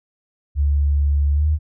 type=tone with pitch glide; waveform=sine; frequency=71.8 to 76.51 Hz; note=D2 to D#2; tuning=-39 to -29 cents; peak=-14 dBFS; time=0.55-1.59 s; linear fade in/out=50 ms; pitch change=+110 cents; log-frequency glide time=1.33-1.47 s; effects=none